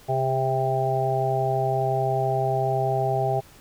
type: harmonic tone with a mistuned harmonic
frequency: 131.6 Hz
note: C3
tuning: 10 cents sharp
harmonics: 1 / 3 / 4 / 5 / 6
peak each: -26 / -28 / -36 / -26 / -26 dBFS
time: 0.08-3.41 s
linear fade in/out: 20 ms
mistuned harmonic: 3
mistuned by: +24 cents
effects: pink hiss -51 dBFS RMS until 3.6 s

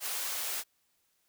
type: high-pass noise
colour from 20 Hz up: white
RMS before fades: -35 dBFS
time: 0-0.64 s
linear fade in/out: 50 ms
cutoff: 500 Hz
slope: 12 dB/octave
effects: white hiss -74 dBFS RMS until 1.28 s

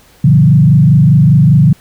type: tone with frequency modulation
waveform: sine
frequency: 147.3 Hz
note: D3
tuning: 6 cents sharp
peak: -3 dBFS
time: 0.24-1.73 s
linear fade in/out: 5 ms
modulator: 25 Hz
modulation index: 1.2
effects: pink hiss -45 dBFS RMS until 1.8 s

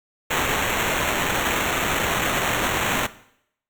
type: noise with sample-and-hold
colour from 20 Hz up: white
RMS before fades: -23 dBFS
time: 0.3-3.07 s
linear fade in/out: 10 ms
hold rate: 4900 Hz
effects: noise-tail reverb RT60 0.7 s tail -17 dB re dry

